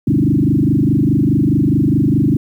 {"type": "tone with frequency modulation", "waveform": "sine", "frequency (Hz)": 212.8, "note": "G#3", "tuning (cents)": 42, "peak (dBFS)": -10, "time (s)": [0.07, 2.37], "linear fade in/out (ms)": 5, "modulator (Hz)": 24.8, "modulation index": 4.2, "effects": ["8-bit"]}